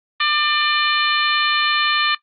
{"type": "harmonic tone", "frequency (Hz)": 597, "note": "D5", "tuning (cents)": 28, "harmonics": [2, 3, 4, 5, 6, 7], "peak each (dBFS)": [-20, -22, -23, -24, -25, -25], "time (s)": [0.2, 2.15], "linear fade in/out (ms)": 5, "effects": ["noise-tail reverb RT60 0.1 s tail -17 dB re dry", "Opus 24 kbps"]}